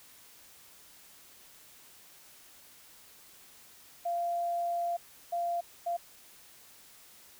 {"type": "tone bursts at uneven times", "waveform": "sine", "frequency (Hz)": 691, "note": "F5", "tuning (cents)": -19, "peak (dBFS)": -29, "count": 3, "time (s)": [[4.05, 4.97], [5.32, 5.61], [5.86, 5.97]], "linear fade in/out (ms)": 10, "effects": ["white hiss -56 dBFS RMS until 7.39 s"]}